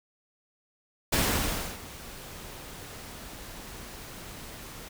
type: noise with ADSR envelope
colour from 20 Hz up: pink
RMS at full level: -24 dBFS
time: 1.12-4.89 s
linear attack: 11 ms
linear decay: 640 ms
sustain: -19 dB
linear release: 12 ms
effects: none